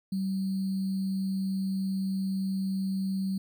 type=tone with sample-and-hold; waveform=sine; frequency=191.6 Hz; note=G3; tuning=39 cents flat; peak=-27 dBFS; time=0.12-3.38 s; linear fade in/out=5 ms; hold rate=4410 Hz; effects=none